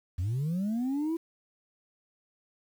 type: linear sweep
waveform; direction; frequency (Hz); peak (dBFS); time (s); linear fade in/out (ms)
sine; up; 81.2 to 337.2; -25; 0.18-1.17; 10
effects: tanh soft clip ceiling -26 dBFS + 9-bit